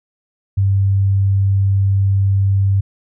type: tone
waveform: sine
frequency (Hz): 98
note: G2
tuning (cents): 0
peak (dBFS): -11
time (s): 0.57-2.81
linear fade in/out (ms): 10
effects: none